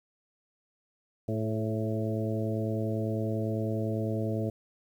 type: harmonic tone with a mistuned harmonic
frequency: 110 Hz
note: A2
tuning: in tune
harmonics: 1 / 2 / 3 / 4 / 5 / 6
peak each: -31 / -34 / -36 / -37 / -38 / -39 dBFS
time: 1.28-4.5 s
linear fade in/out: 5 ms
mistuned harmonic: 4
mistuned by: -31 cents
effects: 10-bit